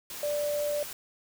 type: tone in noise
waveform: sine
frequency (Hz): 587.3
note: D5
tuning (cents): 0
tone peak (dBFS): -27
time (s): 0.23-0.83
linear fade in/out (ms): 2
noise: white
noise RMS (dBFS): -40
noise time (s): 0.1-0.93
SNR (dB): +10
effects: none